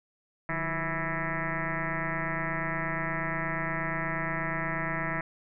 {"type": "tone with frequency modulation", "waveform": "sine", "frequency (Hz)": 987.8, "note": "B5", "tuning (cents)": 0, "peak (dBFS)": -28, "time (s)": [0.49, 5.21], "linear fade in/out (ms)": 2, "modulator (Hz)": 167, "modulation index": 6.6, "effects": []}